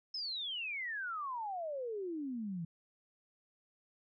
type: exponential sweep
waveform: sine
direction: down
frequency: 5300 to 160 Hz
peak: -37 dBFS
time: 0.14-2.65 s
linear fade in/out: 5 ms
effects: none